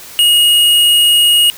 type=tone; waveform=square; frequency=2875 Hz; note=F7; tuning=50 cents sharp; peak=-7 dBFS; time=0.19-1.5 s; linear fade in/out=0 ms; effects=white hiss -33 dBFS RMS until 1.57 s